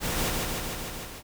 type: noise with echo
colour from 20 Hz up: pink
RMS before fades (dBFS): -29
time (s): 0-0.33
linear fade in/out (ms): 50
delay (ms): 150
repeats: 6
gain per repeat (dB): -2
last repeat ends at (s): 1.23
effects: none